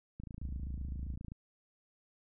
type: click train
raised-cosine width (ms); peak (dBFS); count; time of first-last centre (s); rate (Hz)
5; -32; 32; 0.2-1.319; 27.7
type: tone with vibrato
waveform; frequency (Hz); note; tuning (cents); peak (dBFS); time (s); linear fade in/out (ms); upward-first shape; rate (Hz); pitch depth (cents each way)
sine; 66.1; C2; +18; -38; 0.42-1.16; 5; sine; 5.1; 51
effects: none